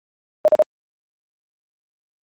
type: tone bursts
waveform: sine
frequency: 614 Hz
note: D#5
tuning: 23 cents flat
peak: -8 dBFS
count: 3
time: 0.45-0.622 s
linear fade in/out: 0 ms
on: 30 ms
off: 41 ms
effects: high-pass 300 Hz 12 dB/octave + Opus 32 kbps